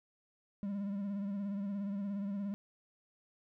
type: tone with vibrato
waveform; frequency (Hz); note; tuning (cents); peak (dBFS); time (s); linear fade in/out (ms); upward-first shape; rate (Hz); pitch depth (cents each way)
triangle; 200; G3; +35; -33; 0.63-2.54; 0; sine; 17; 49
effects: none